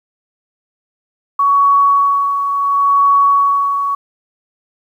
sine tone with tremolo, 1122 Hz, C#6, 21 cents sharp, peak -7 dBFS, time 1.39-3.95 s, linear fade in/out 5 ms, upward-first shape sine, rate 0.71 Hz, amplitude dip 55%, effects 8-bit

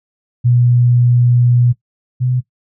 sine tone pair in turn, 121.9 / 126.05 Hz, B2 / B2, -22 / +36 cents, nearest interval minor second, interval 58 cents, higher second, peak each -8 / -12 dBFS, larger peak first, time 0.44-1.73 / 2.2-2.41 s, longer first, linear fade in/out 20 ms, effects noise-tail reverb RT60 0.1 s tail -17 dB re dry

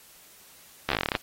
slowing click train, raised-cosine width 0.3 ms, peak -8 dBFS, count 13, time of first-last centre 0.89-1.152 s, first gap 13 ms, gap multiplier 1.09, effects white hiss -53 dBFS RMS until 1.22 s + AAC 48 kbps

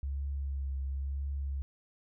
sine tone with vibrato, 68.7 Hz, C#2, 15 cents flat, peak -32 dBFS, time 0.03-1.62 s, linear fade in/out 0 ms, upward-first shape triangle, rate 0.98 Hz, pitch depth 33 cents each way, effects none

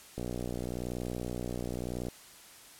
click train, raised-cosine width 2 ms, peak -23 dBFS, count 117, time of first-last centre 0.18-2.085 s, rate 60.9 Hz, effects white hiss -53 dBFS RMS until 2.79 s + low-pass 12000 Hz 12 dB/octave

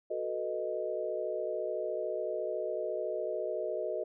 sine chord, B dominant seventh, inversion second, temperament equal, 370 / 440 / 493.9 / 622.3 Hz, F#4 / A4 / B4 / D#5, 0 / 0 / 0 / 0 cents, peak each -39 / -38 / -39 / -35 dBFS, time 0.1-4.04 s, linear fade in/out 10 ms, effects none

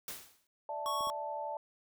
white noise with exponential decay, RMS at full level -39 dBFS, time 0.08-0.47 s, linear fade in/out 1 ms, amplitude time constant 83 ms
sine chord, D suspended second, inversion none, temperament equal, 587.3 / 659.3 / 880 Hz, D5 / E5 / A5, 0 / 0 / 0 cents, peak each -41 / -44 / -38 dBFS, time 0.69-1.57 s, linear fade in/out 2 ms
square tone, 1108.7 Hz, C#6, in tune, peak -34 dBFS, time 0.86-1.1 s, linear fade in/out 0 ms
clicks, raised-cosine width 2 ms, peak -38 dBFS, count 2, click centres 1.008 / 1.072 s
effects none

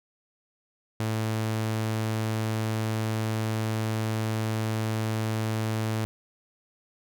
sawtooth tone, 110 Hz, A2, in tune, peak -22 dBFS, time 1-6.05 s, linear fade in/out 0 ms, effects none

